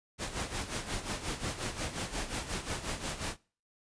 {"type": "noise with tremolo", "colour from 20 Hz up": "pink", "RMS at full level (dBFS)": -34, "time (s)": [0.18, 3.37], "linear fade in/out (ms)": 50, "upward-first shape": "sine", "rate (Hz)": 5.6, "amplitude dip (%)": 70, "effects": ["noise-tail reverb RT60 0.4 s tail -23 dB re dry", "resampled to 22050 Hz"]}